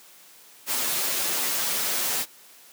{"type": "noise with comb filter", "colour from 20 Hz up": "white", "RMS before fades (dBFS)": -26, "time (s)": [0.66, 2.26], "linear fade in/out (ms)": 50, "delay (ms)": 9.8, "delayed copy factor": -0.65, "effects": ["white hiss -51 dBFS RMS until 2.72 s", "high-pass 200 Hz 12 dB/octave"]}